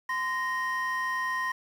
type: tone pair together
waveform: triangle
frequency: 1032.1 / 1864.7 Hz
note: C6 / A#6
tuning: -24 / 0 cents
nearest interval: minor seventh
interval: 1024 cents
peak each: -28 dBFS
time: 0.09-1.52 s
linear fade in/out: 5 ms
effects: tanh soft clip ceiling -19 dBFS + 9-bit